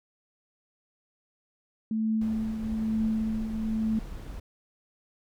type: tone with tremolo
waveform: sine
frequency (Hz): 220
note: A3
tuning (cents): 0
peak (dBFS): -23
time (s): 1.91-3.99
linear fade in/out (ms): 2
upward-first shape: triangle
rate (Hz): 1.1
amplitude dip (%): 60
type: noise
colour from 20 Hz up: brown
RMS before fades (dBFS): -39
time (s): 2.21-4.4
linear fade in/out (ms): 5
effects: none